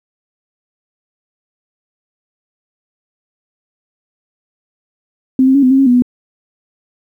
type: tone with pitch steps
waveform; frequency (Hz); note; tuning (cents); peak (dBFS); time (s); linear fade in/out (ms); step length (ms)
sine; 260.8 / 264.5 / 279.7 / 255 / 267.5 / 272 / 245.6 / 247.4; C4 / C4 / C#4 / C4 / C4 / C#4 / B3 / B3; -5 / +19 / +16 / -44 / +38 / -33 / -9 / +3; -6; 5.39-6.022; 2; 79
effects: 8-bit